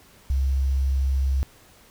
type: tone with quantisation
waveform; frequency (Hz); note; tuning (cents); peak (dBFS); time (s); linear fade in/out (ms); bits
sine; 67.1; C2; +44; -19; 0.3-1.43; 0; 8
effects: pink hiss -53 dBFS RMS until 1.9 s